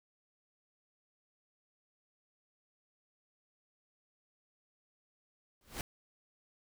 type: noise with exponential growth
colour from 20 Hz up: pink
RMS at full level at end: -35 dBFS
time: 5.61-5.81 s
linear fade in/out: 1 ms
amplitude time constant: 42 ms
effects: none